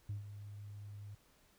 sine tone with ADSR envelope, 102.5 Hz, G#2, 22 cents flat, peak -35 dBFS, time 0.09-1.15 s, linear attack 6 ms, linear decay 130 ms, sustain -11 dB, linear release 5 ms, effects tanh soft clip ceiling -35 dBFS + pink hiss -69 dBFS RMS until 1.58 s

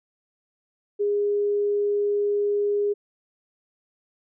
sine tone, 410 Hz, G#4, 22 cents flat, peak -20 dBFS, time 0.99-2.94 s, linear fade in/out 20 ms, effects none

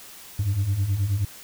sine beating tone pair, 92.5 / 101.9 Hz, F#2 / G#2, 0 / -32 cents, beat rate 9.4 Hz, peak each -25 / -20 dBFS, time 0.39-1.25 s, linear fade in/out 5 ms, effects tanh soft clip ceiling -18 dBFS + white hiss -44 dBFS RMS until 1.43 s

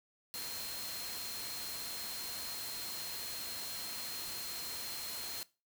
sine tone in noise, 4198 Hz, C8, 5 cents sharp, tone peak -44 dBFS, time 0.34-5.43 s, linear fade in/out 0 ms, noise white, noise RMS -43 dBFS, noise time 0.34-5.43 s, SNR -4 dB, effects noise-tail reverb RT60 0.3 s tail -20 dB re dry

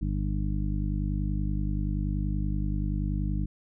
harmonic tone, 50.5 Hz, G#1, 48 cents flat, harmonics 1 / 2 / 3 / 4 / 5 / 6, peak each -28 / -34 / -33 / -35 / -46 / -38 dBFS, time 0.01-3.46 s, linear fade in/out 10 ms, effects none

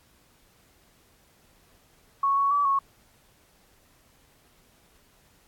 sine tone with pitch steps, 1106 / 1114 / 1149 / 1101 Hz, C#6 / C#6 / D6 / C#6, -4 / +8 / -38 / -12 cents, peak -20 dBFS, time 2.23-2.79 s, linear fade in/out 5 ms, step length 140 ms, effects pink hiss -61 dBFS RMS until 5.47 s + AAC 64 kbps

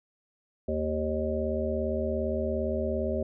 harmonic tone, 77.4 Hz, D#2, 9 cents flat, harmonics 1 / 3 / 5 / 7 / 8, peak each -33 / -33 / -33 / -33 / -33 dBFS, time 0.68-3.23 s, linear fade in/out 5 ms, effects none

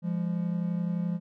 triangle tone pair together, 172 / 203.6 Hz, F3 / G#3, -26 / -34 cents, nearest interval minor third, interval 292 cents, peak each -26 / -31 dBFS, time 0.02-1.2 s, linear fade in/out 50 ms, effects none

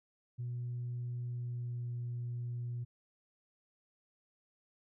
sine tone with pitch glide, 121.7 to 120.58 Hz, B2 to B2, -25 to -41 cents, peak -35 dBFS, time 0.38-2.85 s, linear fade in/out 20 ms, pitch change -16 cents, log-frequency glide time 1.24-1.92 s, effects tanh soft clip ceiling -33 dBFS

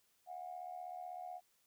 sine tone with amplitude modulation, 722 Hz, F#5, 43 cents flat, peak -40 dBFS, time 0.26-1.41 s, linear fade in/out 50 ms, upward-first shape sine, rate 76 Hz, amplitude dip 75%, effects tanh soft clip ceiling -36 dBFS + white hiss -75 dBFS RMS until 1.66 s

